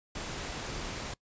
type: noise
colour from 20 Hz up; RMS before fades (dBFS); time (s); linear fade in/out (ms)
pink; -38; 0.15-1.14; 5
effects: noise-tail reverb RT60 0.1 s tail -23 dB re dry + resampled to 16000 Hz